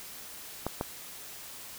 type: clicks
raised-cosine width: 1 ms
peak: -16 dBFS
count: 2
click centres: 0.666 / 0.811 s
effects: white hiss -45 dBFS RMS until 1.78 s